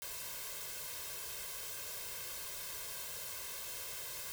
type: noise with comb filter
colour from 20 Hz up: white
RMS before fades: -44 dBFS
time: 0.02-4.32 s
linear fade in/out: 0 ms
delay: 1.9 ms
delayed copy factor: +0.9
effects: none